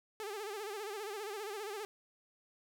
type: tone with vibrato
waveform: sawtooth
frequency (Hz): 415.3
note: G#4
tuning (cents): 0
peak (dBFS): -36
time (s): 0.2-1.85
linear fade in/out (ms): 0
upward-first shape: sine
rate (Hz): 15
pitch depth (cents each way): 110
effects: 13-bit